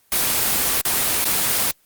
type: noise with dropouts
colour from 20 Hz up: white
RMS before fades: -19 dBFS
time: 0.12-1.71 s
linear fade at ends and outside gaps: 2 ms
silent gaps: 0.812-0.851 / 1.244-1.252 s
effects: white hiss -59 dBFS RMS until 1.85 s + Opus 24 kbps